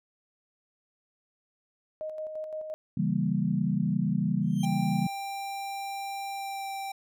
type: tone with tremolo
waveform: sine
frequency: 622.3 Hz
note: D#5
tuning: in tune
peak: -32 dBFS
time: 2.01-2.74 s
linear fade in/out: 0 ms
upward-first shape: square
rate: 5.8 Hz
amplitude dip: 40%
type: chord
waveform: sine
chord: C# diminished seventh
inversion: none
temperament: equal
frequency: 138.59 / 164.81 / 196 / 233.1 Hz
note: C#3 / E3 / G3 / Bb3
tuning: 0 / 0 / 0 / 0 cents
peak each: -32 / -29 / -28 / -32 dBFS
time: 2.97-5.07 s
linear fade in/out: 5 ms
type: tone with exponential growth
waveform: 20% pulse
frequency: 3156 Hz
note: G7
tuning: 11 cents sharp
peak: -32 dBFS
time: 4.42-4.65 s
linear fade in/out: 0 ms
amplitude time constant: 49 ms
type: tone with pitch glide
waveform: square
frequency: 790 to 783.2 Hz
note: G5 to G5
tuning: +13 to -2 cents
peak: -34 dBFS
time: 4.63-6.92 s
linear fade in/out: 5 ms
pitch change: -15 cents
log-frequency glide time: 6.31-6.69 s
effects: none